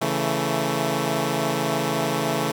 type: chord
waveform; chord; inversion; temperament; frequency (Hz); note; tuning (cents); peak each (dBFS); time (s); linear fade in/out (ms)
10% pulse; A major; first; equal with one note detuned; 138.59 / 164.81 / 220.9; C#3 / E3 / A3; 0 / 0 / +7; -18; 0.01-2.52; 10
effects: none